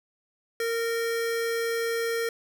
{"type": "tone pair together", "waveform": "square", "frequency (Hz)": [461.2, 1844.8], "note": ["A#4", "A#6"], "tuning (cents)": [-19, -19], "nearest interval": "2 octaves", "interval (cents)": 2400, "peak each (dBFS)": [-27, -35], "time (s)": [0.6, 2.29], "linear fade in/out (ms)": 2, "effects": []}